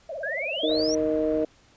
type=tone with vibrato; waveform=sine; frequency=595 Hz; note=D5; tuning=22 cents sharp; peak=-31 dBFS; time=0.09-0.81 s; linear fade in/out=5 ms; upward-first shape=triangle; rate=18 Hz; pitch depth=250 cents each way
type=exponential sweep; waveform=sine; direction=up; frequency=1568 to 5920 Hz; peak=-28 dBFS; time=0.23-0.95 s; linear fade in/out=5 ms
type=harmonic tone; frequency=155.56 Hz; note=D#3; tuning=in tune; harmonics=2 / 3 / 4; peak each=-26 / -26 / -26 dBFS; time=0.63-1.45 s; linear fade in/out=5 ms
type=low-pass noise; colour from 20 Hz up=pink; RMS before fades=-43 dBFS; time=0.69-1.44 s; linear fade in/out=2 ms; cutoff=1600 Hz; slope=12 dB/octave
effects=pink hiss -58 dBFS RMS until 1.76 s + resampled to 16000 Hz